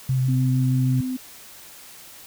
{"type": "tone with vibrato", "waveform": "sine", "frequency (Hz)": 130, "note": "C3", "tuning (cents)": -11, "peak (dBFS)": -18, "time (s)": [0.09, 1.01], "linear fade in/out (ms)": 5, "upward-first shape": "sine", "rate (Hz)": 6.4, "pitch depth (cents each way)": 15}
{"type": "tone", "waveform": "sine", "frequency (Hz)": 256.3, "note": "C4", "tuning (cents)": -36, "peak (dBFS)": -24, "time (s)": [0.28, 1.17], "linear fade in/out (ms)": 10}
{"effects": ["white hiss -44 dBFS RMS until 2.26 s"]}